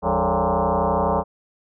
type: tone with frequency modulation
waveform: sine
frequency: 170 Hz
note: F3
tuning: 46 cents flat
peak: -17 dBFS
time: 0.02-1.24 s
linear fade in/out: 50 ms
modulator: 124 Hz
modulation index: 7.5
effects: none